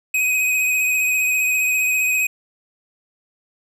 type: tone with vibrato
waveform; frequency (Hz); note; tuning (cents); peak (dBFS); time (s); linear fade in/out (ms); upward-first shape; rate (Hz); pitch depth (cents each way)
square; 2516; D#7; +19; -17; 0.14-2.27; 5; triangle; 15; 27
effects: 9-bit